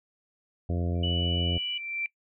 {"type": "harmonic tone", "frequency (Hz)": 86.7, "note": "F2", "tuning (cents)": -12, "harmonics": [1, 2, 3, 4, 5, 6, 7, 8], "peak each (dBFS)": [-27, -33, -37, -39, -41, -43, -44, -45], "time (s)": [0.69, 1.58], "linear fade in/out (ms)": 5}
{"type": "tone with exponential growth", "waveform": "sine", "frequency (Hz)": 2347, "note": "D7", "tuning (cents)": -2, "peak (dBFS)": -27, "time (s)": [0.95, 2.06], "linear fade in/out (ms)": 1, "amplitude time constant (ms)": 240}
{"type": "tone", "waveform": "sine", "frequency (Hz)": 2960, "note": "F#7", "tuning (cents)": 0, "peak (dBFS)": -29, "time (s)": [1.03, 1.78], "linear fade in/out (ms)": 5}
{"effects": ["noise-tail reverb RT60 0.1 s tail -22 dB re dry"]}